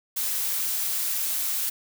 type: noise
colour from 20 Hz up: blue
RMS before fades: -27 dBFS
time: 0.16-1.7 s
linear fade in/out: 10 ms
effects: none